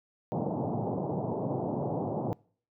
pink band-pass noise, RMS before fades -32 dBFS, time 0.32-2.33 s, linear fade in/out 0 ms, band 110 to 880 Hz, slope 48 dB/octave, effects noise-tail reverb RT60 0.5 s tail -25 dB re dry

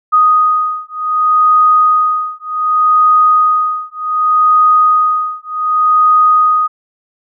sine beating tone pair, 1244.5 / 1245.16 Hz, D#6 / D#6, 0 / +1 cents, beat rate 0.66 Hz, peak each -11 dBFS, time 0.12-6.68 s, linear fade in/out 20 ms, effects none

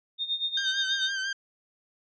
sine tone with tremolo, 3665 Hz, A#7, 30 cents flat, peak -24 dBFS, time 0.18-1.12 s, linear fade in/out 50 ms, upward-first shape sine, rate 8.4 Hz, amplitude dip 80%
sawtooth tone with vibrato, 1566 Hz, G6, 2 cents flat, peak -25 dBFS, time 0.57-1.33 s, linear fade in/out 5 ms, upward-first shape sine, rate 5.9 Hz, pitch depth 39 cents each way
effects resampled to 16000 Hz

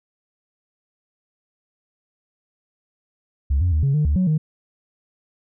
sine tone with pitch steps, 69.3 / 88.5 / 77.2 / 137.9 / 150.6 / 73.4 / 184.6 / 155.2 Hz, C#2 / F2 / D#2 / C#3 / D3 / D2 / F#3 / D#3, 0 / +23 / -13 / -9 / +44 / 0 / -4 / -4 cents, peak -14 dBFS, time 3.5-4.38 s, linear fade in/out 10 ms, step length 110 ms, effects tanh soft clip ceiling -13 dBFS

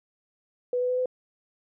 sine tone with pitch steps, 493.9 / 498.2 / 502.5 / 506.9 Hz, B4 / B4 / B4 / B4, 0 / +15 / +30 / +45 cents, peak -23 dBFS, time 0.73-1.058 s, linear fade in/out 2 ms, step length 82 ms, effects none

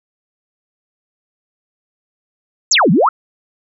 sine exponential two-way sweep, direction down then up, 7850 to 150.6 to 1417 Hz, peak -8 dBFS, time 2.71-3.09 s, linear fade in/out 5 ms, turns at 2.91 s, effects none

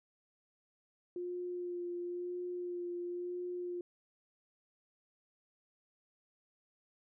sine tone with vibrato, 353.6 Hz, F4, 22 cents sharp, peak -37 dBFS, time 1.16-3.81 s, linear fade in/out 2 ms, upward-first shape sine, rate 0.98 Hz, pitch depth 16 cents each way, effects none

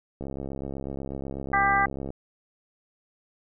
click train, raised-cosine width 2 ms, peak -21 dBFS, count 130, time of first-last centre 0.21-2.104 s, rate 68.1 Hz
harmonic tone, 396.6 Hz, G4, 20 cents sharp, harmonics 2 / 3 / 4 / 5, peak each -23 / -25 / -26 / -27 dBFS, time 1.53-1.86 s, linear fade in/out 5 ms
effects none

